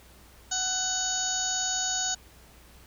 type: harmonic tone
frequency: 747 Hz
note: F#5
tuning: 16 cents sharp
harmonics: 1 / 2 / 4 / 5 / 6 / 7 / 8 / 9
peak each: -36 / -36 / -39 / -36 / -36 / -40 / -38 / -29 dBFS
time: 0.51-2.15 s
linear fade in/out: 10 ms
effects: added 60 Hz sine -55 dBFS peak until 2.86 s + pink hiss -55 dBFS RMS until 2.86 s